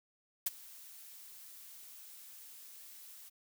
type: noise with ADSR envelope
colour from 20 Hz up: blue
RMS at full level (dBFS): -30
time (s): 0.46-3.3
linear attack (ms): 7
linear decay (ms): 24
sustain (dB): -23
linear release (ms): 21
effects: none